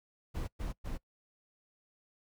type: noise bursts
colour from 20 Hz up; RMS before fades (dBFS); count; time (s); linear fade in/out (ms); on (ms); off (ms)
brown; -37; 3; 0.34-0.98; 20; 140; 110
effects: noise-tail reverb RT60 0.1 s tail -23 dB re dry